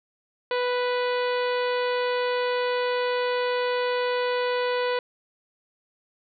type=harmonic tone; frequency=493.9 Hz; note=B4; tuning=in tune; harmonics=1 / 2 / 3 / 4 / 5 / 6 / 7 / 8 / 9; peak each=-24 / -30 / -34 / -36 / -38 / -40 / -41 / -42 / -43 dBFS; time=0.51-4.99 s; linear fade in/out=2 ms; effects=none